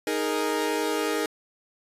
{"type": "chord", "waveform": "sawtooth", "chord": "D# suspended fourth", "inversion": "none", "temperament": "equal", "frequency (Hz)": [311.1, 415.3, 466.2], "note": ["D#4", "G#4", "A#4"], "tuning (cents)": [0, 0, 0], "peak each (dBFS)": -25, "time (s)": [0.07, 1.26], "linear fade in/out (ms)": 2, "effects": ["resampled to 32000 Hz"]}